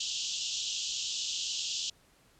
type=band-pass noise; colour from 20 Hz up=pink; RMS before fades=-35 dBFS; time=0-1.9 s; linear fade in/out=5 ms; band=2800 to 7400 Hz; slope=96 dB/octave; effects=pink hiss -64 dBFS RMS until 2.39 s + low-pass 12000 Hz 12 dB/octave